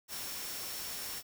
sine tone in noise, 5450 Hz, F8, 43 cents flat, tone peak -47 dBFS, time 0.08-1.23 s, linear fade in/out 50 ms, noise white, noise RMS -41 dBFS, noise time 0.08-1.23 s, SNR -9 dB, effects none

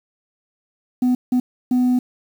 sine tone bursts at uneven times, 249.9 Hz, B3, 21 cents sharp, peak -11 dBFS, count 3, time 1.02-1.15 / 1.32-1.4 / 1.71-1.99 s, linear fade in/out 5 ms, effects tanh soft clip ceiling -13 dBFS + 7-bit

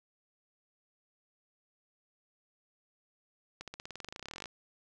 accelerating click train, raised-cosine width 0.2 ms, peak -25 dBFS, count 24, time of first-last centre 3.61-4.458 s, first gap 67 ms, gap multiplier 0.94, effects none

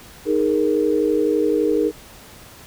sine chord, D# suspended fourth, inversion none, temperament just, 311.1 / 414.8 / 466.7 Hz, D#4 / G#4 / A#4, 0 / -2 / +2 cents, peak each -20 dBFS, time 0.25-1.92 s, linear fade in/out 50 ms, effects pink hiss -43 dBFS RMS until 2.66 s

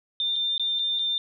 sine tone with dropouts, 3597 Hz, A7, 37 cents sharp, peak -23 dBFS, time 0.2-1.18 s, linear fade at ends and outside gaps 1 ms, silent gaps 0.358-0.362 / 0.58-0.596 / 0.789-0.793 / 0.989-0.993 s, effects none

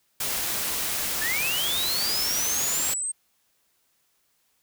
white noise, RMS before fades -28 dBFS, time 0.2-2.94 s, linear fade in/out 5 ms
sine linear sweep, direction up, 1692 to 8430 Hz, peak -26 dBFS, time 1.21-3.12 s, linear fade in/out 10 ms
effects white hiss -69 dBFS RMS until 4.62 s

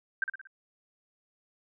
sine tone with echo, 1568 Hz, G6, in tune, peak -24 dBFS, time 0.22-0.24 s, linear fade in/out 2 ms, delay 58 ms, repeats 4, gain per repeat -6 dB, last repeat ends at 0.472 s, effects none

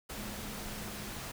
sine tone in noise, 207.7 Hz, G#3, in tune, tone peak -46 dBFS, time 0.17-1.11 s, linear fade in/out 10 ms, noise pink, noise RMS -42 dBFS, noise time 0.09-1.32 s, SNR -7 dB, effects none

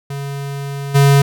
square tone with level steps, 140 Hz, C#3, 18 cents sharp, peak -23 / -8 dBFS, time 0.1-1.22 s, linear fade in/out 5 ms, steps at 0.94 s, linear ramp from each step 20 ms, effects none

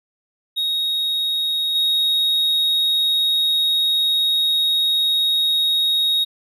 triangle tone with level steps, 3759 Hz, A#7, 14 cents sharp, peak -17 / -14 dBFS, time 0.56-6.25 s, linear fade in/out 20 ms, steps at 1.75 s, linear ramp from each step 5 ms, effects none

